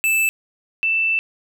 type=tone pair in turn; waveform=square / sine; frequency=2637 / 2657 Hz; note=E7 / E7; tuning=0 / +13 cents; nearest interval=unison; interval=13 cents; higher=second; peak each=-16 dBFS; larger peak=neither; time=0.04-0.29 / 0.83-1.19 s; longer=second; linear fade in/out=0 ms; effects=none